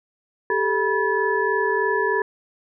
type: tone cluster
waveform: sine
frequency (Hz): 393 / 436.2 / 974 / 1724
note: G4 / A4 / B5 / A6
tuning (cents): +4 / -15 / -24 / -36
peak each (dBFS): -24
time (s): 0.5-2.22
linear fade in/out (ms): 2
effects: none